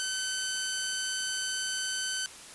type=tone; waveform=10% pulse; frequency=1526 Hz; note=G6; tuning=47 cents flat; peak=-22 dBFS; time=0-2.26 s; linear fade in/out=0 ms; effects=white hiss -47 dBFS RMS until 2.54 s + resampled to 24000 Hz